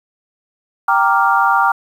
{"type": "chord", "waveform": "sine", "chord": "G minor seventh", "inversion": "none", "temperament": "equal", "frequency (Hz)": [784, 932.3, 1174.7, 1396.9], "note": ["G5", "Bb5", "D6", "F6"], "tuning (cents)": [0, 0, 0, 0], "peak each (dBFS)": -16, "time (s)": [0.88, 1.72], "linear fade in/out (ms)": 5, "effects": ["7-bit"]}